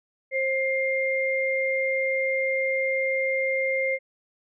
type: tone pair together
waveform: sine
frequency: 530 / 2111 Hz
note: C5 / C7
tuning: +22 / +15 cents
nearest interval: 2 octaves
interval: 2393 cents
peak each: -25 dBFS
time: 0.31-3.99 s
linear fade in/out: 50 ms
effects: none